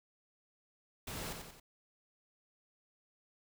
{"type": "noise with echo", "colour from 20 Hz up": "pink", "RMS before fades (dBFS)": -43, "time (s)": [1.07, 1.33], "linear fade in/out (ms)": 5, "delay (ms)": 90, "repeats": 3, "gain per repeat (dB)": -5, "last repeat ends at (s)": 1.6, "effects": []}